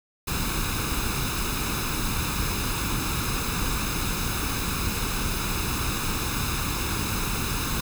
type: noise with comb filter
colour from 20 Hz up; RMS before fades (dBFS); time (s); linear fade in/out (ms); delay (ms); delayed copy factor
pink; -27; 0.27-7.81; 10; 0.78; +0.65
effects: none